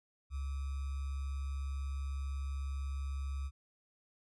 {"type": "tone with sample-and-hold", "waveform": "sine", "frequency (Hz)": 69, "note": "C#2", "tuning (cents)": -7, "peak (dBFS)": -35, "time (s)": [0.3, 3.51], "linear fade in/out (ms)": 50, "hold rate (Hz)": 1225, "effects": ["resampled to 24000 Hz"]}